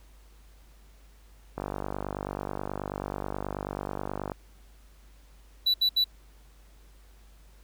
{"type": "click train", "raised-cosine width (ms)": 1, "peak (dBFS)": -18, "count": 136, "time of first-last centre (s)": [1.58, 4.318], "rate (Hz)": 49.3}
{"type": "tone bursts", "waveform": "triangle", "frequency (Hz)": 3951, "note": "B7", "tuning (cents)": 0, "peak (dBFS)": -19, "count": 3, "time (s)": [5.66, 6.043], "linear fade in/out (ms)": 10, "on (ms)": 81, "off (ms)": 70}
{"effects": ["added 50 Hz sine -52 dBFS peak until 7.63 s", "pink hiss -62 dBFS RMS until 7.63 s"]}